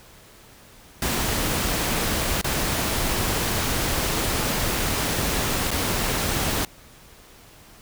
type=noise with dropouts; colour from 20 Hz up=pink; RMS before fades=-24 dBFS; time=1.02-6.65 s; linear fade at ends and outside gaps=2 ms; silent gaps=2.414-2.443 / 5.707-5.713 s; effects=pink hiss -49 dBFS RMS until 7.81 s